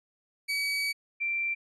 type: tone pair in turn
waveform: 30% pulse / sine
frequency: 2274 / 2354 Hz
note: C#7 / D7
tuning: +44 / +3 cents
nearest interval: minor second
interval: 59 cents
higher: second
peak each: -25 / -27 dBFS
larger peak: first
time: 0.48-0.93 / 1.2-1.55 s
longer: first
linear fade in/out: 20 ms
effects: resampled to 24000 Hz